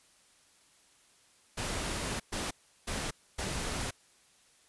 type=noise bursts at uneven times; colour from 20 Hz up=pink; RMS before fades=-35 dBFS; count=4; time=1.57-2.2 / 2.32-2.51 / 2.87-3.11 / 3.38-3.91 s; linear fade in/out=10 ms; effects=white hiss -64 dBFS RMS until 4.68 s + resampled to 24000 Hz